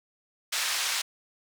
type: band-pass noise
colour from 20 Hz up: white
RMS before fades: -29 dBFS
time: 0.52-1.02 s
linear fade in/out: 10 ms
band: 1100 to 6200 Hz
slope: 12 dB/octave
effects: none